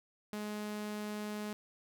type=tone; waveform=sawtooth; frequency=210.1 Hz; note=G#3; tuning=20 cents sharp; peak=-34 dBFS; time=0.33-1.53 s; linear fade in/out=0 ms; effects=none